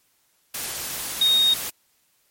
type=tone in noise; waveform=sine; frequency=3723 Hz; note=A#7; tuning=3 cents flat; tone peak=-15 dBFS; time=1.21-1.54 s; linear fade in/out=5 ms; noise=white; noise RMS=-30 dBFS; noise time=0.54-1.7 s; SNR=+12 dB; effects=white hiss -65 dBFS RMS until 2.3 s + MP3 64 kbps